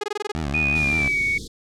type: tone bursts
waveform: sawtooth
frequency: 416 Hz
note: G#4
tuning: 3 cents sharp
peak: -19 dBFS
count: 7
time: 0.01-0.318 s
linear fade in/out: 5 ms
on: 26 ms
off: 21 ms
type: tone with vibrato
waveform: 15% pulse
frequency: 74.3 Hz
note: D2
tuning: 21 cents sharp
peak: -18 dBFS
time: 0.35-1.08 s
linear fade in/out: 0 ms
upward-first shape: triangle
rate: 5.3 Hz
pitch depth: 180 cents each way
type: tone with pitch glide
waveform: sine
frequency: 2476 to 2231 Hz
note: D#7 to C#7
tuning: -9 to +11 cents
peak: -19 dBFS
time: 0.54-1.38 s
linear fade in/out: 5 ms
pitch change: -180 cents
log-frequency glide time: 0.75-1.21 s
type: band-stop noise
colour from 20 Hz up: pink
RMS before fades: -34 dBFS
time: 0.75-1.48 s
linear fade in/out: 10 ms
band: 460 to 3400 Hz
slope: 96 dB/octave
effects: low-pass 7000 Hz 12 dB/octave